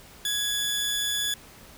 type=tone pair together; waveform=sawtooth; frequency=1665 / 3445 Hz; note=G#6 / A7; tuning=+4 / -37 cents; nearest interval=octave + minor second; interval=1259 cents; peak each=-29 / -23 dBFS; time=0.25-1.34 s; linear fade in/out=2 ms; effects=pink hiss -49 dBFS RMS until 1.77 s